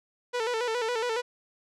sawtooth tone with vibrato, 467.6 Hz, A#4, 5 cents sharp, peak -23 dBFS, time 0.33-1.22 s, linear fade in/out 20 ms, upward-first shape square, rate 7.2 Hz, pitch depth 82 cents each way, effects low-pass 6000 Hz 12 dB/octave

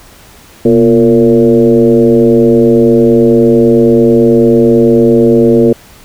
sine tone with frequency modulation, 349.2 Hz, F4, in tune, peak -3 dBFS, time 0.65-5.73 s, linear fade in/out 5 ms, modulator 109 Hz, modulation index 1.5, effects pink hiss -38 dBFS RMS until 6.04 s

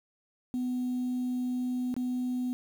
sine tone with dropouts, 250.1 Hz, B3, 22 cents sharp, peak -27 dBFS, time 0.54-2.53 s, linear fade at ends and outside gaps 0 ms, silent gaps 1.941-1.965 s, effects tanh soft clip ceiling -25 dBFS + 9-bit

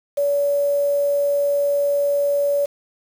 sine tone with quantisation, 570 Hz, C#5, 48 cents sharp, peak -16 dBFS, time 0.17-2.66 s, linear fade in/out 10 ms, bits 6, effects none

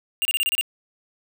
square tone bursts, 2800 Hz, F7, 4 cents sharp, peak -20 dBFS, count 7, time 0.22-0.611 s, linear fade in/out 0 ms, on 31 ms, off 29 ms, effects none

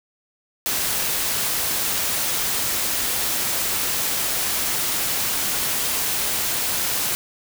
white noise, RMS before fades -23 dBFS, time 0.66-7.15 s, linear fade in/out 0 ms, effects none

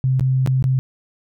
sine tone with dropouts, 130.81 Hz, C3, in tune, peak -14 dBFS, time 0.04-0.79 s, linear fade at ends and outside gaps 0 ms, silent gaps 0.196-0.208 / 0.462-0.474 / 0.625-0.641 s, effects none

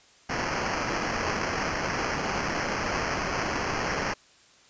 white noise with sample-and-hold, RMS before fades -29 dBFS, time 0.29-4.14 s, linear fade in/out 10 ms, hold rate 3675 Hz, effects white hiss -57 dBFS RMS until 4.69 s + resampled to 16000 Hz

